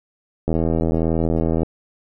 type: click train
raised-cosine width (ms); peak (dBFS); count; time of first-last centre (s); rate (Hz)
2; -7; 95; 0.48-1.632; 81.6
effects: none

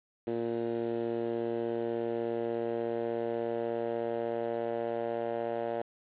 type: tone with band-pass filter sweep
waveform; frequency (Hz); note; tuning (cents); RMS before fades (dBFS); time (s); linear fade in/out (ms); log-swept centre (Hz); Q
10% pulse; 116.54; A#2; 0; -33; 0.27-5.82; 5; 360 to 610; 1.9
effects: resampled to 8000 Hz + 9-bit

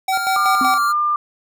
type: tone with tremolo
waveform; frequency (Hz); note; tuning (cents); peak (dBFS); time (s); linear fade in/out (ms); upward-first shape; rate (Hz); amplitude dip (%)
square; 763; G5; -47; -17; 0.08-0.78; 5; square; 5.3; 65
type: tone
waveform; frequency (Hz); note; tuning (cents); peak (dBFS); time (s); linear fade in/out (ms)
square; 1396.9; F6; 0; -22; 0.12-0.93; 20
type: tone with vibrato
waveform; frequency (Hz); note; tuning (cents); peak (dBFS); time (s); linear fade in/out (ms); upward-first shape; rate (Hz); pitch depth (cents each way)
sine; 1185; D6; +15; -15; 0.36-1.16; 2; square; 1.9; 20
type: tone with exponential decay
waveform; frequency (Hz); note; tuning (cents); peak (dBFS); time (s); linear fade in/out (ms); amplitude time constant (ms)
triangle; 260.4; C4; -8; -16; 0.61-0.86; 2; 54
effects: none

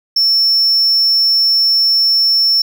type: tone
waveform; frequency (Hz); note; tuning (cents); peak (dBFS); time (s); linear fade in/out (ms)
triangle; 5400; E8; +41; -8; 0.16-2.62; 5
effects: none

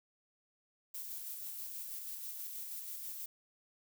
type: noise with tremolo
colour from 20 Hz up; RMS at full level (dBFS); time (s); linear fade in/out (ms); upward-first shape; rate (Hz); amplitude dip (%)
violet; -43; 0.94-3.26; 5; square; 6.2; 25
effects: none

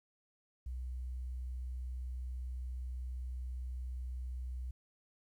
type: tone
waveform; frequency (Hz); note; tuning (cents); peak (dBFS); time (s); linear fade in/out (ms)
sine; 62.6; B1; +24; -38; 0.66-4.71; 5
effects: 12-bit

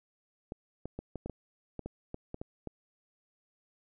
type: clicks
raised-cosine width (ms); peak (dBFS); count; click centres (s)
2; -25; 12; 0.521 / 0.856 / 0.99 / 1.157 / 1.26 / 1.297 / 1.793 / 1.86 / 2.144 / 2.344 / 2.415 / 2.673
effects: none

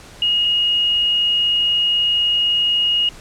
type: tone pair in turn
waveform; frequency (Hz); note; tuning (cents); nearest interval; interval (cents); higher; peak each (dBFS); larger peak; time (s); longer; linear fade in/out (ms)
sine; 2872 / 2872; F7 / F7; +48 / +48; unison; 0; neither; -14; neither; 0.22-0.45 / 0.45-3.09; second; 2
effects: pink hiss -41 dBFS RMS until 3.2 s + low-pass 9000 Hz 12 dB/octave

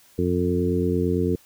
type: harmonic tone with a mistuned harmonic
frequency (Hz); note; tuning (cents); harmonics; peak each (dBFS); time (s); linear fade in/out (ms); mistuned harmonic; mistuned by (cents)
89; F2; +33; 1 / 2 / 3 / 4 / 5; -26 / -26 / -26 / -26 / -26; 0.18-1.36; 10; 1; +21
effects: white hiss -55 dBFS RMS until 1.45 s

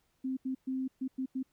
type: tone bursts at uneven times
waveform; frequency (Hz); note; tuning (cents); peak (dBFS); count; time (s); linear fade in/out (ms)
sine; 261.6; C4; 0; -31; 6; 0.24-0.37 / 0.45-0.55 / 0.67-0.88 / 1.01-1.08 / 1.18-1.26 / 1.35-1.43; 10
effects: pink hiss -75 dBFS RMS until 1.52 s

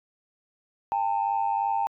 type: tone pair together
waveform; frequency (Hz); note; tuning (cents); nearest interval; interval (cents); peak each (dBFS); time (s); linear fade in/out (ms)
sine; 800 / 902.9; G5 / A5; +35 / +44; major second; 209; -25; 0.92-1.87; 0
effects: tanh soft clip ceiling -17 dBFS

